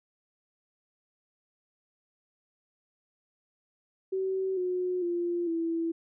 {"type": "tone with pitch steps", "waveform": "sine", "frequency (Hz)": [380.5, 363.3, 346.9, 331.2], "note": ["F#4", "F#4", "F4", "E4"], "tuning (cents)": [48, -32, -12, 8], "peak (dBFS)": -27, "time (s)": [4.12, 5.92], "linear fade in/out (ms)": 10, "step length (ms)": 450, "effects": []}